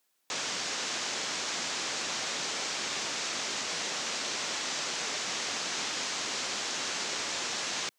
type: low-pass noise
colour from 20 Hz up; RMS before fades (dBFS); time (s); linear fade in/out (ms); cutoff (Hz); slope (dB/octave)
white; -34; 0.3-7.89; 0; 7100; 48
effects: white hiss -75 dBFS RMS until 7.98 s + high-pass 200 Hz 12 dB/octave